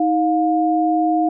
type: tone pair together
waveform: sine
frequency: 316.3 / 710 Hz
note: D#4 / F5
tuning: +29 / +28 cents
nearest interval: octave + major second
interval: 1399 cents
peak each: -17 dBFS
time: 0-1.29 s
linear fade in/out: 5 ms
effects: none